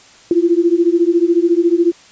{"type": "beating tone pair", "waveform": "sine", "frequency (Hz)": [335.4, 349.4], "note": ["E4", "F4"], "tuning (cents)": [30, 1], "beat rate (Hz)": 14, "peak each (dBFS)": -13, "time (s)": [0.31, 1.92], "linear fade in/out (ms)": 2, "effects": ["white hiss -44 dBFS RMS until 2.11 s", "resampled to 16000 Hz"]}